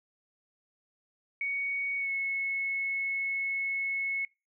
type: tone with pitch glide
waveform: sine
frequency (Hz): 2234 to 2193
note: C#7 to C#7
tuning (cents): +13 to -19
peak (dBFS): -29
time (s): 1.41-4.25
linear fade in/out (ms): 2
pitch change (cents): -32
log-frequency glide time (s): 1.98-2.1
effects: noise-tail reverb RT60 0.3 s tail -25 dB re dry